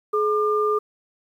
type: tone pair together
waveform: sine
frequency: 424.3 / 1200 Hz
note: G#4 / D6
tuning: +37 / +37 cents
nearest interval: octave + tritone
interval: 1800 cents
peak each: -20 / -22 dBFS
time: 0.13-0.79 s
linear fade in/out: 10 ms
effects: 9-bit